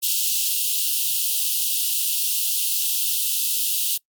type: high-pass noise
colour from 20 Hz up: white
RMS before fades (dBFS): -22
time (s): 0.02-3.98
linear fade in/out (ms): 20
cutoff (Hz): 2700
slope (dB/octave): 96
effects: noise-tail reverb RT60 0.1 s tail -23 dB re dry + Opus 48 kbps